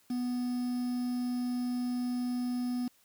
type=tone with quantisation; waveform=triangle; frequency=246.9 Hz; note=B3; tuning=in tune; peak=-28 dBFS; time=0.1-2.88 s; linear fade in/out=5 ms; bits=8; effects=white hiss -66 dBFS RMS until 3.04 s